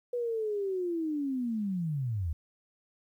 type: linear sweep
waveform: sine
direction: down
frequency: 492.2 to 73.42 Hz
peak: -29 dBFS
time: 0.13-2.33 s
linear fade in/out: 5 ms
effects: 11-bit